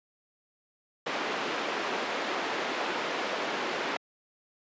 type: band-pass noise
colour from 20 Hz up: pink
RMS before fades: -32 dBFS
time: 1.06-3.97 s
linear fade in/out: 5 ms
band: 330 to 3000 Hz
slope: 12 dB/octave
effects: high-pass 200 Hz 12 dB/octave + resampled to 16000 Hz